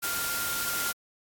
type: tone in noise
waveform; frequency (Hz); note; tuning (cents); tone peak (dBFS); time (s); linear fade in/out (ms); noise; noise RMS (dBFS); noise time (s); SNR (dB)
sine; 1396.9; F6; 0; -33; 0.02-0.93; 20; white; -31; 0.02-0.93; -5
effects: AAC 64 kbps